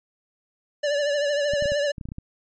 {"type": "tone with vibrato", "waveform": "square", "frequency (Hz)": 579, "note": "D5", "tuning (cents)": -25, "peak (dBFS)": -22, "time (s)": [0.83, 1.92], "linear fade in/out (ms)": 10, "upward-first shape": "triangle", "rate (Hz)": 13, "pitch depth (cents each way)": 58}
{"type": "clicks", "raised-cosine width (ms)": 5, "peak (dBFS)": -22, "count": 10, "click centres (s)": [1.536, 1.624, 1.657, 1.72, 1.982, 2.012, 2.055, 2.088, 2.119, 2.184]}
{"effects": ["resampled to 16000 Hz"]}